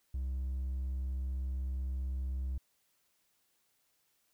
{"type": "tone with hard clipping", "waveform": "sine", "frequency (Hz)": 65.41, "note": "C2", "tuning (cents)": 0, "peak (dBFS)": -34, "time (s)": [0.14, 2.58], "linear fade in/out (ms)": 5, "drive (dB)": 2, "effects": ["white hiss -75 dBFS RMS until 4.33 s"]}